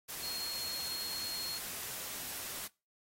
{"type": "tone in noise", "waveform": "sine", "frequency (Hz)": 4281, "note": "C8", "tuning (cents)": 39, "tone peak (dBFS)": -38, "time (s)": [0.22, 1.59], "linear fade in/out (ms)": 20, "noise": "white", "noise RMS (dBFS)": -42, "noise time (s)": [0.08, 2.68], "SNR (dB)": 1, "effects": ["noise-tail reverb RT60 0.3 s tail -24 dB re dry", "AAC 48 kbps"]}